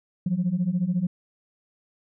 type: beating tone pair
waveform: sine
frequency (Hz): 170.5 / 184.5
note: F3 / F#3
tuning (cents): -41 / -5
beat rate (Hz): 14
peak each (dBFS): -25 / -23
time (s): 0.26-1.07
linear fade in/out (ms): 5
effects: tanh soft clip ceiling -16 dBFS